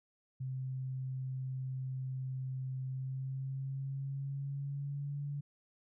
sine tone with pitch glide, 130.7 to 143.36 Hz, C3 to D3, -1 to -41 cents, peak -36 dBFS, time 0.4-5.41 s, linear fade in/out 10 ms, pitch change +160 cents, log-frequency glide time 2.86-5.23 s, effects none

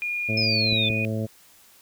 sine tone with pitch glide, 2429 to 2470 Hz, D#7 to D#7, -42 to -13 cents, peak -25 dBFS, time 0.02-1.05 s, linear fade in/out 0 ms, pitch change +29 cents, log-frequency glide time 0.32-0.83 s
harmonic tone, 109.7 Hz, A2, 5 cents flat, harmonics 1 / 2 / 3 / 4 / 5 / 6, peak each -27 / -29 / -36 / -36 / -34 / -39 dBFS, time 0.28-1.27 s, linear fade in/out 20 ms
sine exponential sweep, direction down, 5230 to 3478 Hz, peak -22 dBFS, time 0.37-0.89 s, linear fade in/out 5 ms
clicks, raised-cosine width 3 ms, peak -20 dBFS, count 2, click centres 0.728 / 0.903 s
effects white hiss -54 dBFS RMS until 1.81 s

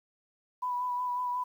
sine tone with vibrato, 989 Hz, B5, 2 cents sharp, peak -29 dBFS, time 0.62-1.44 s, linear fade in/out 10 ms, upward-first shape sine, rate 5.5 Hz, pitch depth 20 cents each way, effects 10-bit

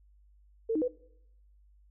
sine tone with pitch steps, 451.5 / 312.3 / 496.9 Hz, A4 / D#4 / B4, +45 / +7 / +11 cents, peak -26 dBFS, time 0.69-0.882 s, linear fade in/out 10 ms, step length 64 ms, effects noise-tail reverb RT60 0.8 s tail -22 dB re dry + added 50 Hz sine -58 dBFS peak until 1.9 s

